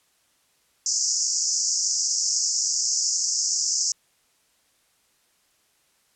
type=band-pass noise; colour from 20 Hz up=white; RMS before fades=-24 dBFS; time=0.86-3.92 s; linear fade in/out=2 ms; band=5000 to 7300 Hz; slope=96 dB/octave; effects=white hiss -65 dBFS RMS until 6.15 s + low-pass 11000 Hz 12 dB/octave